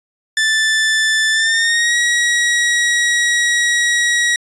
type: tone with pitch glide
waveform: sawtooth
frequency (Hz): 1760 to 1908.2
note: A6 to A#6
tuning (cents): 0 to +40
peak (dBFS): -9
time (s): 0.37-4.36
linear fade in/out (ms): 2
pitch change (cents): +140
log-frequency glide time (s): 1.32-1.96
effects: resampled to 22050 Hz